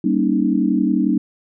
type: chord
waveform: sine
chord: Eb dominant seventh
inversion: first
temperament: just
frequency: 194.45 / 233.3 / 280 / 311.1 Hz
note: G3 / Bb3 / Db4 / Eb4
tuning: -14 / +2 / +18 / 0 cents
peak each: -20 dBFS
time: 0.04-1.18 s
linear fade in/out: 5 ms
effects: none